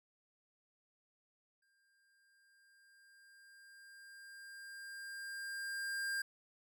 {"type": "tone with exponential growth", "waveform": "square", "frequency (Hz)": 1600, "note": "G6", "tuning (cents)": 35, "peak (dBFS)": -36, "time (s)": [1.62, 6.22], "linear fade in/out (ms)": 5, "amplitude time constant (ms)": 1000, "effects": []}